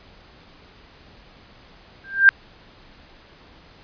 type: tone with exponential growth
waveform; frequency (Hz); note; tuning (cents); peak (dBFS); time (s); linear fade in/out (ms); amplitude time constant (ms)
sine; 1585; G6; +19; -4; 2.04-2.29; 0; 53
effects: pink hiss -49 dBFS RMS until 3.83 s + resampled to 11025 Hz